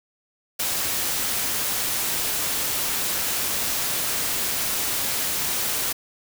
white noise, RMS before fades -25 dBFS, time 0.59-5.93 s, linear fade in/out 10 ms, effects none

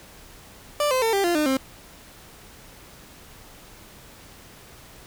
30% pulse tone with pitch steps, 589 / 515.7 / 451.6 / 395.4 / 346.2 / 303.1 / 265.4 Hz, D5 / C5 / A4 / G4 / F4 / D#4 / C4, +5 / -25 / +45 / +15 / -15 / -45 / +25 cents, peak -17 dBFS, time 0.8-1.57 s, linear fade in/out 2 ms, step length 110 ms, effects pink hiss -47 dBFS RMS until 5.06 s

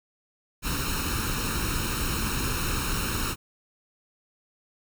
pink noise with comb filter, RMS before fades -28 dBFS, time 0.62-3.36 s, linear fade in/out 50 ms, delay 0.74 ms, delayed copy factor +0.75, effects none

